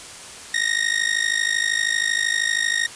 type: tone with amplitude modulation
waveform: sawtooth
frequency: 1864.7 Hz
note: A#6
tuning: in tune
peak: -12 dBFS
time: 0.54-2.87 s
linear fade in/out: 5 ms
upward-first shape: sine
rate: 52.8 Hz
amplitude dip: 85%
effects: white hiss -38 dBFS RMS until 2.95 s + resampled to 22050 Hz